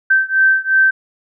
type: beating tone pair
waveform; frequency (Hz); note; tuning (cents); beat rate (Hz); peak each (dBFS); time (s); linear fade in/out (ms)
sine; 1552 / 1554.8; G6 / G6; -18 / -15; 2.8; -13 / -14; 0.1-0.91; 10
effects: none